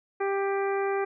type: harmonic tone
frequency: 394.4 Hz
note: G4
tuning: 11 cents sharp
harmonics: 1 / 2 / 3 / 4 / 5 / 6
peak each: -26 / -32 / -36 / -38 / -40 / -42 dBFS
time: 0.2-1.05 s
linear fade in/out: 10 ms
effects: none